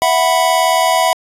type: chord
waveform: square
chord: E suspended second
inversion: none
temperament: equal with one note detuned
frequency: 659.3 / 737.9 / 987.8 Hz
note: E5 / F#5 / B5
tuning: 0 / -5 / 0 cents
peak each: -16 dBFS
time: 0.02-1.13 s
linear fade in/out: 0 ms
effects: resampled to 32000 Hz